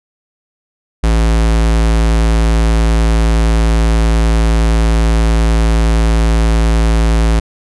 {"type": "tone", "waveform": "square", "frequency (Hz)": 55.6, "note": "A1", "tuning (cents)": 19, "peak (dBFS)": -9, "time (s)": [1.03, 7.4], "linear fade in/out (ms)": 10, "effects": ["resampled to 24000 Hz"]}